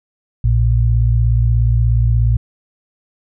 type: tone pair together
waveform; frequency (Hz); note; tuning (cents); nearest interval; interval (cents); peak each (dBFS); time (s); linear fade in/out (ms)
sine; 58.49 / 115.3; A#1 / A#2; +7 / -19; octave; 1174; -13; 0.44-2.37; 5
effects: none